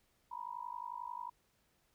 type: tone with amplitude modulation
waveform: sine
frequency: 966 Hz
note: B5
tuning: 39 cents flat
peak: -37 dBFS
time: 0.31-1.3 s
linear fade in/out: 10 ms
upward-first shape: sine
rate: 51.2 Hz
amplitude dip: 100%
effects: pink hiss -75 dBFS RMS until 1.94 s